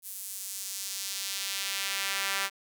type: tone with high-pass filter sweep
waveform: sawtooth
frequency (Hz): 196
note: G3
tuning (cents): 0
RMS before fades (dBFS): -34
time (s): 0.02-2.5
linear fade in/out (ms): 50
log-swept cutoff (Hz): 11000 to 1500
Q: 0.94
effects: none